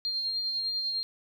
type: tone with tremolo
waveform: sine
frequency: 4201 Hz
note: C8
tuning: 6 cents sharp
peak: -27 dBFS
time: 0.05-1.03 s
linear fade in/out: 0 ms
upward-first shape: sine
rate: 10 Hz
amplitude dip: 30%
effects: 10-bit